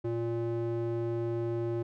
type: tone with band-pass filter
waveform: square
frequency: 116.54 Hz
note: A#2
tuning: in tune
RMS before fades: -32 dBFS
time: 0.04-1.83 s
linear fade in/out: 10 ms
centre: 330 Hz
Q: 1.7
effects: none